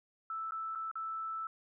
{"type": "tone with dropouts", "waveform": "sine", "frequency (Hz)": 1318.5, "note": "E6", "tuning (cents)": 0, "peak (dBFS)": -36, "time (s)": [0.3, 1.47], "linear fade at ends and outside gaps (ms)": 2, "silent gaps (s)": [[0.509, 0.52], [0.751, 0.756], [0.914, 0.955]], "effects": []}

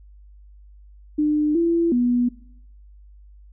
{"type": "tone with pitch steps", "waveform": "sine", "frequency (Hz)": [300.4, 336.9, 243.9], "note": ["D4", "E4", "B3"], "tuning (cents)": [39, 38, -21], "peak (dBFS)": -16, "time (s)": [1.18, 2.29], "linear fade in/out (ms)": 10, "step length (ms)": 370, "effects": ["noise-tail reverb RT60 0.7 s tail -20 dB re dry", "added 50 Hz sine -44 dBFS peak until 3.52 s"]}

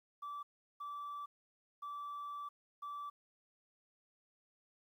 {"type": "tone bursts at uneven times", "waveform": "sine", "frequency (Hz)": 1160, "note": "D6", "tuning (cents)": -22, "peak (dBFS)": -40, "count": 4, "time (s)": [[0.22, 0.43], [0.8, 1.26], [1.82, 2.49], [2.82, 3.1]], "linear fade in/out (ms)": 10, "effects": ["tanh soft clip ceiling -40 dBFS", "12-bit"]}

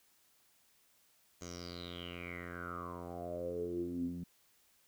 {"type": "tone with low-pass filter sweep", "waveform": "10% pulse", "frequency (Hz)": 87.31, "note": "F2", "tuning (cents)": 0, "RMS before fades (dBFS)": -42, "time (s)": [1.41, 4.24], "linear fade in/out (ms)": 5, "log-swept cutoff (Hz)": [6600, 200], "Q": 9.3, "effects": ["white hiss -70 dBFS RMS until 4.87 s"]}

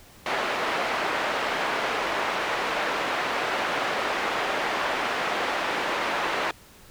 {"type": "band-pass noise", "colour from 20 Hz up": "pink", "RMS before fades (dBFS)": -27, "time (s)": [0.26, 6.51], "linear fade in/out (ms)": 2, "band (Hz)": [530, 2400], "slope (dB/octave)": 12, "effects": ["pink hiss -51 dBFS RMS until 6.9 s"]}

